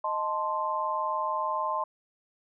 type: chord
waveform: sine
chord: A diminished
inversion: second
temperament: equal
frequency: 622.3 / 880 / 1046.5 Hz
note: Eb5 / A5 / C6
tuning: 0 / 0 / 0 cents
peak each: -34 / -32 / -29 dBFS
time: 0.04-1.84 s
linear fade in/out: 5 ms
effects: none